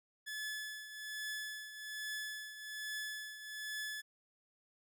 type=tone with tremolo; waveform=sawtooth; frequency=1720 Hz; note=A6; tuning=40 cents flat; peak=-35 dBFS; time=0.26-4.02 s; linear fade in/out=20 ms; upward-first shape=triangle; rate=1.2 Hz; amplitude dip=70%; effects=none